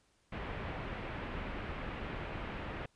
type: low-pass noise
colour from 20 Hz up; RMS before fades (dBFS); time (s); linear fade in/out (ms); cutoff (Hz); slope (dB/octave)
pink; -41; 0.32-2.86; 5; 2700; 24
effects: pink hiss -72 dBFS RMS until 2.95 s + resampled to 22050 Hz